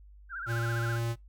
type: tone with vibrato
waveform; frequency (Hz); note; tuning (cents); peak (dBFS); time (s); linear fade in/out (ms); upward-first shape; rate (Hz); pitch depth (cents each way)
sine; 1475; F#6; -6; -35; 0.29-1; 50; sine; 15; 150
type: tone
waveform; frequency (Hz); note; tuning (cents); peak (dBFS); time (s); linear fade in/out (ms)
square; 116.4; A#2; -2; -30; 0.46-1.16; 50
effects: noise-tail reverb RT60 0.2 s tail -24 dB re dry + added 50 Hz sine -50 dBFS peak until 1.28 s